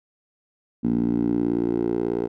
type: tone with band-pass filter sweep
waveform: 10% pulse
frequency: 58.27 Hz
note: A#1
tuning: in tune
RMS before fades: -23 dBFS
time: 0.83-2.28 s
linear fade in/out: 20 ms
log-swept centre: 240 to 430 Hz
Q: 3.6
effects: none